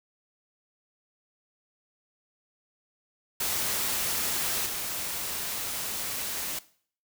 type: noise with level steps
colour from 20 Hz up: white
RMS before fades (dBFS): -29 / -33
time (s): 3.4-6.59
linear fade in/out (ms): 5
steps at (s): 4.66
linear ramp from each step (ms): 2
effects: noise-tail reverb RT60 0.5 s tail -18 dB re dry